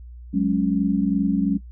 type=chord; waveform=sine; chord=F# suspended second; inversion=none; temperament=equal; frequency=185 / 207.7 / 277.2 Hz; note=F#3 / G#3 / C#4; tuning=0 / 0 / 0 cents; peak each=-22 dBFS; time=0.33-1.58 s; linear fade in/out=20 ms; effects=noise-tail reverb RT60 0.1 s tail -18 dB re dry + added 60 Hz sine -37 dBFS peak until 1.71 s